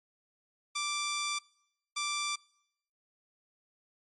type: tone bursts at uneven times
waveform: 10% pulse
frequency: 1174.7 Hz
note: D6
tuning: in tune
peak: -23 dBFS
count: 2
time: 0.75-1.39 / 1.96-2.36 s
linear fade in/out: 10 ms
effects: noise-tail reverb RT60 0.8 s tail -25 dB re dry + MP3 48 kbps